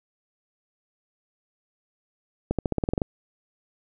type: accelerating click train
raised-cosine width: 2 ms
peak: -10 dBFS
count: 10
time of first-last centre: 2.51-3.018 s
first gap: 77 ms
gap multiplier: 0.92
effects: none